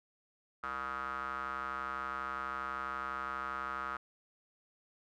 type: tone with band-pass filter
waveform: square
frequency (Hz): 66.1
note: C2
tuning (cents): +18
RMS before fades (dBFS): -39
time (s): 0.63-3.97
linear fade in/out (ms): 5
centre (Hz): 1300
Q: 7.6
effects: none